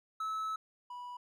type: tone pair in turn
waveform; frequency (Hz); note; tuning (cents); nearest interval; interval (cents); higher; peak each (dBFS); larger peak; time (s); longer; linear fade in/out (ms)
triangle; 1300 / 980.7; E6 / B5; -24 / -12; perfect fourth; 488; first; -32 / -40; first; 0.2-0.56 / 0.9-1.17; first; 5
effects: none

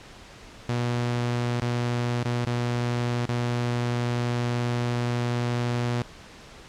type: tone with dropouts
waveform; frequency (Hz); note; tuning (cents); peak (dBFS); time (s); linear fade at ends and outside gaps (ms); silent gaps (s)
sawtooth; 120.8; B2; -38; -20; 0.69-6.02; 0; 1.599-1.621 / 2.232-2.252 / 2.449-2.468 / 3.254-3.289
effects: pink hiss -46 dBFS RMS until 6.68 s + low-pass 6000 Hz 12 dB/octave

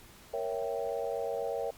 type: chord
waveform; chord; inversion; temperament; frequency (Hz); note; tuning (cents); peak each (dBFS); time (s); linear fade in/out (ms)
sine; A# diminished seventh; none; equal; 466.2 / 554.4 / 659.3 / 784; A#4 / C#5 / E5 / G5; 0 / 0 / 0 / 0; -35 / -36 / -38 / -40; 0.33-1.71; 10
effects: pink hiss -55 dBFS RMS until 1.77 s + Opus 48 kbps

